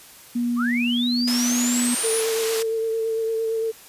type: tone with pitch glide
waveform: sine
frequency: 240 to 243.2 Hz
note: B3 to B3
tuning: -49 to -26 cents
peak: -20 dBFS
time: 0.35-1.95 s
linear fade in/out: 10 ms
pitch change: +23 cents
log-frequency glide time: 0.97-1.07 s
type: linear sweep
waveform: sine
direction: up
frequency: 1061 to 10210 Hz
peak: -24 dBFS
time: 0.56-2.24 s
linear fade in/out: 50 ms
type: band-pass noise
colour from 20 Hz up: white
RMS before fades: -29 dBFS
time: 1.27-2.63 s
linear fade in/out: 10 ms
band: 330 to 9900 Hz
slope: 12 dB/octave
type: tone with vibrato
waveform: sine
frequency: 448.3 Hz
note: A4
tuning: 32 cents sharp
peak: -21 dBFS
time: 2.03-3.72 s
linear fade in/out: 20 ms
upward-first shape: sine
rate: 8.8 Hz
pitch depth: 20 cents each way
effects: white hiss -46 dBFS RMS until 3.88 s + resampled to 32000 Hz